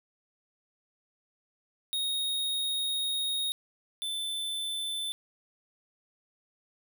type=tone pair in turn; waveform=square; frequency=3736 / 3526 Hz; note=A#7 / A7; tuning=+3 / +3 cents; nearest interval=minor second; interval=100 cents; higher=first; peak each=-29 / -32 dBFS; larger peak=first; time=1.93-3.52 / 4.02-5.12 s; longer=first; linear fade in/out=0 ms; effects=none